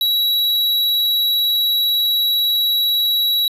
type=tone; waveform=square; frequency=3894 Hz; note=B7; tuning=25 cents flat; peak=-15 dBFS; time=0.01-3.48 s; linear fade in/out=2 ms; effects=resampled to 32000 Hz